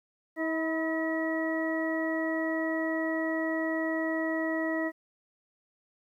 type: harmonic tone with a mistuned harmonic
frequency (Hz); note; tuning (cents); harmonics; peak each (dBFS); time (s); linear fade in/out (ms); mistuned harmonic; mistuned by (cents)
320.8; E4; -47; 1 / 2 / 3 / 4 / 6; -30 / -33 / -42 / -43 / -34; 0.36-4.92; 50; 3; +42
effects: 11-bit